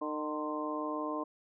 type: harmonic tone with a mistuned harmonic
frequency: 152.2 Hz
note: D#3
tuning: 38 cents flat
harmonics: 2 / 3 / 4 / 5 / 6 / 7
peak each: -37 / -42 / -40 / -47 / -45 / -38 dBFS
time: 0.01-1.24 s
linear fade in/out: 10 ms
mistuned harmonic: 7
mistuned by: -33 cents
effects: none